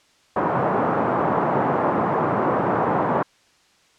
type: band-pass noise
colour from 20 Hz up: white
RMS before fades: -21 dBFS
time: 0.36-3.23 s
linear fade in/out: 5 ms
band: 120 to 1100 Hz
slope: 24 dB/octave
effects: white hiss -58 dBFS RMS until 3.98 s + low-pass 6000 Hz 12 dB/octave